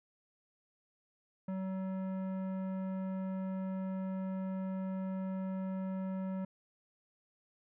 triangle tone with tanh clipping, 189.3 Hz, F#3, 40 cents sharp, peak -37 dBFS, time 1.48-6.45 s, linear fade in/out 5 ms, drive 18 dB, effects none

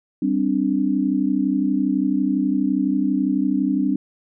sine chord, G suspended fourth, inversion none, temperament equal, 196 / 261.6 / 293.7 Hz, G3 / C4 / D4, 0 / 0 / 0 cents, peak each -23 / -21 / -21 dBFS, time 0.22-3.96 s, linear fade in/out 5 ms, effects none

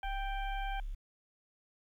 harmonic tone, 785 Hz, G5, 2 cents sharp, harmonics 1 / 2 / 3 / 4, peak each -38 / -44 / -48 / -50 dBFS, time 0.03-0.8 s, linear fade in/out 2 ms
sine tone, 34.65 Hz, C#1, in tune, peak -36 dBFS, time 0.04-0.95 s, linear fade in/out 10 ms
effects 11-bit

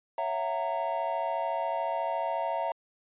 triangle chord, F# dominant seventh, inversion second, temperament just, 555 / 666 / 740 / 925 Hz, C#5 / E5 / F#5 / A#5, +2 / +18 / 0 / -14 cents, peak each -35 / -30 / -35 / -30 dBFS, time 0.18-2.72 s, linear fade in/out 2 ms, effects resampled to 8000 Hz

